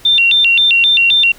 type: tone with vibrato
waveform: sine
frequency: 3138 Hz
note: G7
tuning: 1 cent sharp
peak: -7 dBFS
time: 0.05-1.32 s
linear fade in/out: 5 ms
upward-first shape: square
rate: 3.8 Hz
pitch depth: 230 cents each way
effects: pink hiss -41 dBFS RMS until 1.38 s